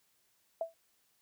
sine tone with exponential decay, 659.3 Hz, E5, in tune, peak -28 dBFS, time 0.61-0.74 s, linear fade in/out 2 ms, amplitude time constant 27 ms, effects white hiss -73 dBFS RMS until 1.21 s

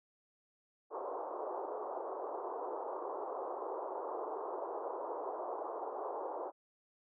pink band-pass noise, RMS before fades -41 dBFS, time 0.9-6.52 s, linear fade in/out 50 ms, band 370 to 1100 Hz, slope 48 dB/octave, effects none

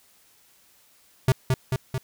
square tone with echo, 130.2 Hz, C3, 8 cents flat, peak -16 dBFS, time 1.28-1.32 s, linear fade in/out 2 ms, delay 220 ms, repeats 3, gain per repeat -3 dB, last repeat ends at 1.98 s, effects white hiss -59 dBFS RMS until 2.03 s

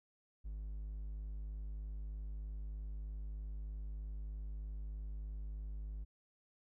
triangle tone, 51.6 Hz, G#1, 10 cents flat, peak -39 dBFS, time 0.44-6.05 s, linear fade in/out 20 ms, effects none

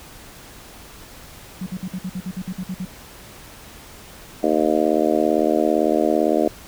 sine tone bursts, 184.7 Hz, F#3, 3 cents flat, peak -24 dBFS, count 12, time 1.61-2.852 s, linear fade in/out 5 ms, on 54 ms, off 54 ms
harmonic tone, 77.78 Hz, D#2, in tune, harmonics 3 / 4 / 5 / 6 / 7 / 8 / 9, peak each -25 / -21 / -23 / -25 / -25 / -22 / -26 dBFS, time 4.43-6.48 s, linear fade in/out 5 ms
effects pink hiss -42 dBFS RMS until 6.67 s

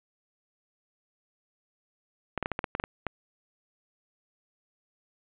clicks, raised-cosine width 0.5 ms, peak -14 dBFS, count 10, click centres 2.377 / 2.427 / 2.459 / 2.517 / 2.591 / 2.642 / 2.751 / 2.799 / 2.839 / 3.067 s, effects resampled to 8000 Hz + 8-bit

